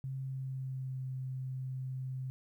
sine tone with pitch glide, 133.4 to 130.35 Hz, C3 to C3, +34 to -6 cents, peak -36 dBFS, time 0.04-2.3 s, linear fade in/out 0 ms, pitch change -40 cents, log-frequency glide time 0.17-1.07 s, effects 12-bit

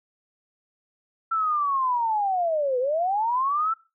sine linear two-way sweep, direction down then up, 1345 to 485.8 to 1345 Hz, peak -21 dBFS, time 1.31-3.74 s, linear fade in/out 10 ms, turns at 2.79 s, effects noise-tail reverb RT60 0.3 s tail -22 dB re dry

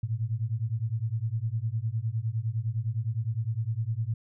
sine beating tone pair, 107.5 / 117.3 Hz, A2 / A#2, -40 / +11 cents, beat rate 9.8 Hz, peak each -30 dBFS, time 0.03-4.14 s, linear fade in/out 5 ms, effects none

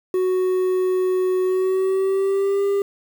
triangle tone with pitch glide, 370 to 398.9 Hz, F#4 to G4, 0 to +30 cents, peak -15 dBFS, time 0.14-2.82 s, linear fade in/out 2 ms, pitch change +130 cents, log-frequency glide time 1.43-2.64 s, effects 7-bit

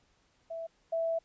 sine tone pair in turn, 659.3 / 659.3 Hz, E5 / E5, 0 / 0 cents, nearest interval unison, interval 0 cents, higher neither, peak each -36 / -28 dBFS, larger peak second, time 0.5-0.67 / 0.92-1.19 s, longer second, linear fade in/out 10 ms, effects pink hiss -70 dBFS RMS until 1.24 s + resampled to 16000 Hz

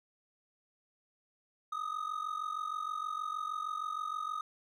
triangle ring-modulated tone, 1244.5 Hz, D#6, in tune, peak -30 dBFS, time 1.72-4.41 s, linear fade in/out 2 ms, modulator 23.2 Hz, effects none

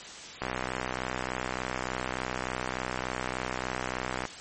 click train, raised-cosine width 0.5 ms, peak -15 dBFS, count 244, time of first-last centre 0.42-4.253 s, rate 63.4 Hz, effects white hiss -43 dBFS RMS until 4.4 s + MP3 32 kbps

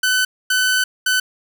sawtooth tone bursts at uneven times, 1509 Hz, F#6, 34 cents sharp, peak -11 dBFS, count 3, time 0.03-0.25 / 0.5-0.84 / 1.06-1.2 s, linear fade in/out 5 ms, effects none

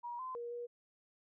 sine tone with pitch steps, 956 / 1029 / 474.7 / 479.4 Hz, A#5 / C6 / A#4 / A#4, +43 / -29 / +31 / +48 cents, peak -40 dBFS, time 0.03-0.67 s, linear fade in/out 20 ms, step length 160 ms, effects none

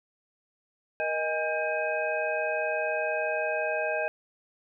sine tone cluster, 472.4 / 624 / 818 / 1593 / 2523 Hz, A#4 / D#5 / G#5 / G6 / D#7, +23 / +5 / -26 / +27 / +23 cents, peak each -36 / -29 / -35 / -33 / -34 dBFS, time 1-4.08 s, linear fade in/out 0 ms, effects none

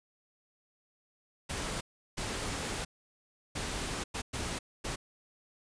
pink noise bursts at uneven times, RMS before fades -36 dBFS, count 6, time 1.49-1.81 / 2.17-2.85 / 3.55-4.04 / 4.14-4.22 / 4.33-4.59 / 4.84-4.96 s, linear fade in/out 10 ms, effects resampled to 22050 Hz

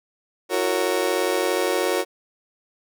35% pulse chord, F# dominant seventh, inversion third, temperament just, 333 / 370 / 462.5 / 555 Hz, E4 / F#4 / A#4 / C#5, +18 / 0 / -14 / +2 cents, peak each -27 / -23 / -24 / -24 dBFS, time 0.49-2.05 s, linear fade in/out 50 ms, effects none

